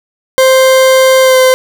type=tone with pitch glide; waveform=40% pulse; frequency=523.3 to 516.4 Hz; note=C5 to C5; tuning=0 to -23 cents; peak=-3 dBFS; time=0.38-1.54 s; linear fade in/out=0 ms; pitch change=-23 cents; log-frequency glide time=1.22-1.37 s; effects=7-bit